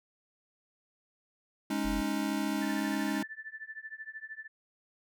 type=chord; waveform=square; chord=Ab suspended fourth; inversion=none; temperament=equal; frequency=207.7 / 277.2 / 311.1 Hz; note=Ab3 / Db4 / Eb4; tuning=0 / 0 / 0 cents; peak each=-35 dBFS; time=1.7-3.23 s; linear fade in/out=5 ms
type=tone; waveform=sine; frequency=45.02 Hz; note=F#1; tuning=47 cents flat; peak=-34 dBFS; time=1.84-2.02 s; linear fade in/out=20 ms
type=tone with tremolo; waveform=sine; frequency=1760 Hz; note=A6; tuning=in tune; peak=-37 dBFS; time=2.61-4.48 s; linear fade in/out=20 ms; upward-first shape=triangle; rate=13 Hz; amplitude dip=100%
effects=none